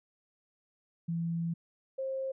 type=tone pair in turn; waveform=sine; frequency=167.6 / 532.1 Hz; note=E3 / C5; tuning=+29 / +29 cents; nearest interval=octave + minor sixth; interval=2000 cents; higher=second; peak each=-30 / -32 dBFS; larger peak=first; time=1.08-1.54 / 1.98-2.32 s; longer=first; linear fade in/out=10 ms; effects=none